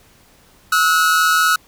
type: tone pair together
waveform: 45% pulse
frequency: 1293.6 / 1458 Hz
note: E6 / F#6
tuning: -33 / -26 cents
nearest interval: major second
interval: 207 cents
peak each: -15 dBFS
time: 0.72-1.56 s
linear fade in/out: 5 ms
effects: pink hiss -51 dBFS RMS until 1.67 s